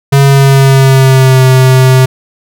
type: tone with pitch glide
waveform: square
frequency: 138.59 to 130.06 Hz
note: C#3 to C3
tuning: 0 to -10 cents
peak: -3 dBFS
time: 0.12-2.06 s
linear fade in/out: 10 ms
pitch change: -110 cents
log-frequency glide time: 0.23-1.44 s
effects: none